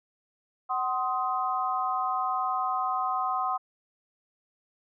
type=chord; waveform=sine; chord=C diminished; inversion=second; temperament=just; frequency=753.5 / 1046.5 / 1255.8 Hz; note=Gb5 / C6 / Eb6; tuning=+31 / 0 / +16 cents; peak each=-30 dBFS; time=0.69-3.58 s; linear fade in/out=20 ms; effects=none